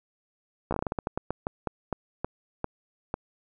slowing click train, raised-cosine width 1 ms, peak -14 dBFS, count 18, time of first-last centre 0.71-3.141 s, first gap 14 ms, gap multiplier 1.25, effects none

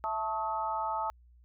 harmonic tone with a mistuned harmonic, 220 Hz, A3, in tune, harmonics 3 / 4 / 5 / 6, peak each -39 / -32 / -41 / -36 dBFS, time 0.04-1.1 s, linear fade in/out 0 ms, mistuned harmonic 6, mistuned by -61 cents, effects added 60 Hz sine -56 dBFS peak until 1.44 s

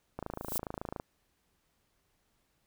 click train, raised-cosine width 1 ms, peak -23 dBFS, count 23, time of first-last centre 0.19-0.999 s, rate 27.2 Hz
violet noise with exponential growth, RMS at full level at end -30 dBFS, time 0.33-0.58 s, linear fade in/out 0 ms, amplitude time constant 53 ms
effects pink hiss -75 dBFS RMS until 2.66 s

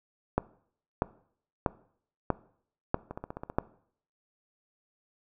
two click trains, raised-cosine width 1 ms, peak -10 / -23 dBFS, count 6 / 7, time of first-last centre 0.38-3.585 / 3.11-3.5 s, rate 1.56 / 15.4 Hz, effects noise-tail reverb RT60 0.6 s tail -20 dB re dry

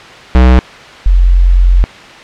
square / sine tone pair in turn, 62.9 / 44.48 Hz, B1 / F1, +32 / +32 cents, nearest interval tritone, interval 600 cents, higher first, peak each -3 dBFS, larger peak neither, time 0.35-0.59 / 1.06-1.84 s, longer second, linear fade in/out 0 ms, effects white hiss -31 dBFS RMS until 2.23 s + low-pass 3000 Hz 12 dB/octave

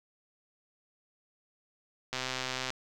click train, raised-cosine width 0.2 ms, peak -16 dBFS, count 75, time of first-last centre 2.13-2.704 s, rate 129 Hz, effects none

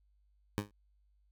15% pulse tone with exponential decay, 102.8 Hz, G#2, 17 cents flat, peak -22 dBFS, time 0.58-0.71 s, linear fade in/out 0 ms, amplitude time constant 28 ms, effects added 50 Hz sine -67 dBFS peak until 1.31 s

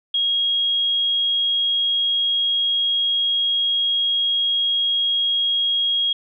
sine tone, 3280 Hz, G#7, 22 cents flat, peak -17 dBFS, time 0.14-6.13 s, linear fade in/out 5 ms, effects none

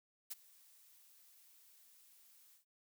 blue noise with ADSR envelope, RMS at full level -42 dBFS, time 0.3-2.65 s, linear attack 16 ms, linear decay 25 ms, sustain -23 dB, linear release 110 ms, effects noise-tail reverb RT60 0.1 s tail -26 dB re dry

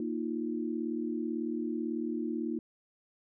sine chord, Bb suspended fourth, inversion none, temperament equal, 233.1 / 311.1 / 349.2 Hz, Bb3 / Eb4 / F4, 0 / 0 / 0 cents, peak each -35 / -35 / -37 dBFS, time 0-2.59 s, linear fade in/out 2 ms, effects none

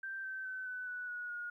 sine tone with pitch steps, 1568 / 1545.5 / 1523.4 / 1501.5 / 1480 / 1458.8 / 1437.9 Hz, G6 / G6 / G6 / F#6 / F#6 / F#6 / F#6, 0 / -25 / -50 / +25 / 0 / -25 / -50 cents, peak -39 dBFS, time 0.03-1.5 s, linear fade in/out 5 ms, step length 210 ms, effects 13-bit

